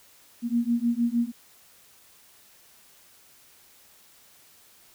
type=beating tone pair; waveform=sine; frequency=233.1 / 239.6 Hz; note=A#3 / A#3; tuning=0 / +48 cents; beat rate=6.5 Hz; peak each=-25 dBFS; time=0.42-1.32 s; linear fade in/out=50 ms; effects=white hiss -56 dBFS RMS until 4.94 s